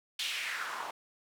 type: noise with band-pass filter sweep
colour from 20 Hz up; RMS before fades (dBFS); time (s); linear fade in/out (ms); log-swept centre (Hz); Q
white; -37; 0.19-0.91; 5; 3500 to 820; 2.9
effects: none